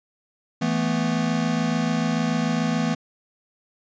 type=chord; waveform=square; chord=E suspended fourth; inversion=none; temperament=equal; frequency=164.81 / 220 / 246.9 Hz; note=E3 / A3 / B3; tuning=0 / 0 / 0 cents; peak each=-26 dBFS; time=0.61-2.95 s; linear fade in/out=10 ms; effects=resampled to 16000 Hz